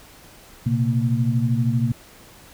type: tone cluster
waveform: sine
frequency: 118.9 / 131.6 / 231 Hz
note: A#2 / C3 / A#3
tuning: +35 / +10 / -16 cents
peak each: -21 / -22 / -23 dBFS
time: 0.66-1.92 s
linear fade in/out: 5 ms
effects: pink hiss -47 dBFS RMS until 2.53 s